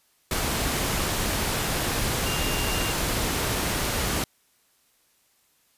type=tone in noise; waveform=sine; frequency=2795 Hz; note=F7; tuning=1 cent sharp; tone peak=-33 dBFS; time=2.26-2.92 s; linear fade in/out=2 ms; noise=pink; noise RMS=-26 dBFS; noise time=0.31-4.24 s; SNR=-10 dB; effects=white hiss -65 dBFS RMS until 5.77 s + resampled to 32000 Hz